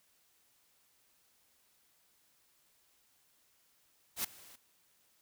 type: noise with ADSR envelope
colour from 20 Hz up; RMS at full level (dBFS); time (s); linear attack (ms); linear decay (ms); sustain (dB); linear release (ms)
white; -33; 4.16-4.56; 82; 6; -23; 7
effects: white hiss -71 dBFS RMS until 5.21 s